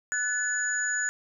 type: tone cluster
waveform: sine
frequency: 1487 / 1721 / 6880 Hz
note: F#6 / A6 / A8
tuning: +8 / -39 / -40 cents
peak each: -30 dBFS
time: 0.12-1.09 s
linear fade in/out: 0 ms
effects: none